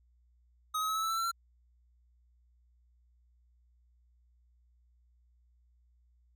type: tone with pitch steps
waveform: square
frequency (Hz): 1260 / 1273.9 / 1288 / 1302.2 / 1316.5 / 1331.1 / 1345.8 / 1360.6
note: D#6 / D#6 / E6 / E6 / E6 / E6 / E6 / F6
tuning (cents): +21 / +40 / -41 / -22 / -3 / +16 / +35 / -46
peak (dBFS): -31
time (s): 0.74-1.316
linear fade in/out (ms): 10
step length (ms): 72
effects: added 60 Hz sine -64 dBFS peak until 6.35 s